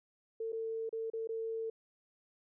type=tone with dropouts; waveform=sine; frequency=449.5 Hz; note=A4; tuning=37 cents sharp; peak=-35 dBFS; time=0.4-1.7 s; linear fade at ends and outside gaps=5 ms; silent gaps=0.522-0.528 / 0.893-0.927 / 1.101-1.134 / 1.274-1.29 s; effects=none